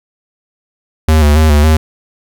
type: tone with vibrato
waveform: square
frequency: 76.1 Hz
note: D#2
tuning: 38 cents flat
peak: -6 dBFS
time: 1.08-1.77 s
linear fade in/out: 5 ms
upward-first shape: square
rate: 3.6 Hz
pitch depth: 52 cents each way
effects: 8-bit